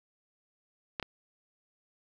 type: clicks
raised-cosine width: 0.3 ms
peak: -16 / -20 dBFS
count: 2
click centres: 0.998 / 1.027 s
effects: none